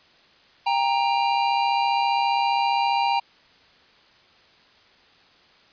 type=tone pair together; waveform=square; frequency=797.3 / 932.3 Hz; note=G5 / A#5; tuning=+29 / 0 cents; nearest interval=minor third; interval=271 cents; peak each=-23 dBFS; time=0.66-3.2 s; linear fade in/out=10 ms; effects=white hiss -55 dBFS RMS until 5.72 s + resampled to 11025 Hz